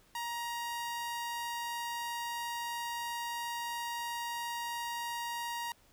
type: tone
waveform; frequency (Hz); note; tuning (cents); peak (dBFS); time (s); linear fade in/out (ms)
sawtooth; 943; A#5; +20; -32; 0.15-5.72; 2
effects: pink hiss -65 dBFS RMS until 5.92 s